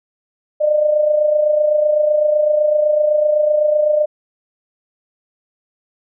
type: tone with amplitude modulation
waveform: sine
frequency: 603 Hz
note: D5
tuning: 46 cents sharp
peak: -9 dBFS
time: 0.6-4.06 s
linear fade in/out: 20 ms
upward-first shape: sine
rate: 27.9 Hz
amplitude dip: 55%
effects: none